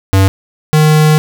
square tone pair in turn, 96.4 / 153.91 Hz, G2 / D#3, -28 / -18 cents, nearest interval minor sixth, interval 810 cents, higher second, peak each -6 dBFS, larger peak neither, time 0.13-0.28 / 0.73-1.18 s, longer second, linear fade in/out 0 ms, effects none

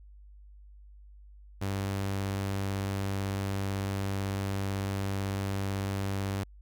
sawtooth tone, 98 Hz, G2, in tune, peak -26 dBFS, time 1.61-6.44 s, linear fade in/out 10 ms, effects added 50 Hz sine -49 dBFS peak until 6.61 s

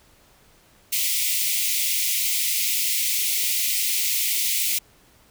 white high-pass noise, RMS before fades -23 dBFS, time 0.92-4.79 s, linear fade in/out 10 ms, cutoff 2000 Hz, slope 96 dB/octave, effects pink hiss -56 dBFS RMS until 5.3 s

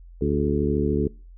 harmonic tone with a mistuned harmonic, 73.42 Hz, D2, in tune, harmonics 1 / 2 / 3 / 4 / 5 / 6, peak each -27 / -27 / -27 / -27 / -27 / -27 dBFS, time 0.21-1.08 s, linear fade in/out 5 ms, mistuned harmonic 6, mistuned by -42 cents, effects noise-tail reverb RT60 0.4 s tail -26 dB re dry + added 43 Hz sine -42 dBFS peak until 1.37 s

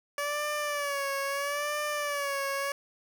15% pulse tone with vibrato, 573 Hz, D5, 43 cents flat, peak -23 dBFS, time 0.18-2.72 s, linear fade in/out 2 ms, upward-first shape sine, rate 0.76 Hz, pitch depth 68 cents each way, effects none

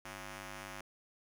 5% pulse ring-modulated tone, 200 Hz, G3, 35 cents sharp, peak -30 dBFS, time 0.05-0.81 s, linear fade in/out 5 ms, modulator 452 Hz, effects none

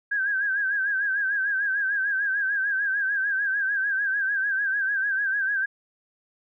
sine tone with vibrato, 1600 Hz, G6, 35 cents sharp, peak -22 dBFS, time 0.11-5.66 s, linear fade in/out 10 ms, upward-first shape sine, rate 6.7 Hz, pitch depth 80 cents each way, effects none

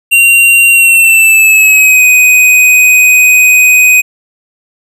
square tone with pitch glide, 2760 to 2502 Hz, F7 to D#7, -21 to +9 cents, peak -3 dBFS, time 0.11-4.02 s, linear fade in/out 20 ms, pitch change -170 cents, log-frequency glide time 0.71-2.04 s, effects none

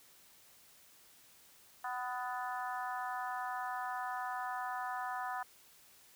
harmonic tone with a mistuned harmonic, 250 Hz, B3, 21 cents sharp, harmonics 3 / 4 / 5 / 6 / 7, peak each -40 / -42 / -44 / -46 / -47 dBFS, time 1.84-5.43 s, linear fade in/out 5 ms, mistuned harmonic 6, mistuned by -26 cents, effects white hiss -62 dBFS RMS until 6.15 s

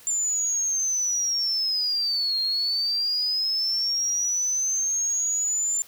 sine linear two-way sweep, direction down then up, 7220 to 4209 to 7220 Hz, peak -22 dBFS, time 0.07-5.82 s, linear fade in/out 0 ms, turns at 2.4 s, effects white hiss -50 dBFS RMS until 5.87 s

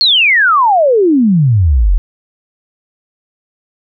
sine exponential sweep, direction down, 4408 to 38.89 Hz, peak -6 dBFS, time 0.01-1.98 s, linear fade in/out 0 ms, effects none

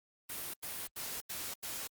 white noise bursts, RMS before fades -41 dBFS, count 5, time 0.29-1.876 s, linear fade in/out 10 ms, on 250 ms, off 84 ms, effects Opus 32 kbps

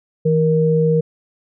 sine tone pair together, 161.41 / 469.1 Hz, E3 / A#4, -36 / +11 cents, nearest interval octave + tritone, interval 1847 cents, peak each -15 dBFS, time 0.25-1.01 s, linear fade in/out 10 ms, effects none

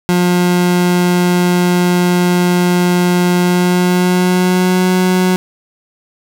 30% pulse tone with pitch glide, 177.9 to 183.64 Hz, F3 to F#3, +32 to -13 cents, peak -7 dBFS, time 0.09-5.36 s, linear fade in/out 0 ms, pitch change +55 cents, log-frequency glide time 3.38-4.88 s, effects none

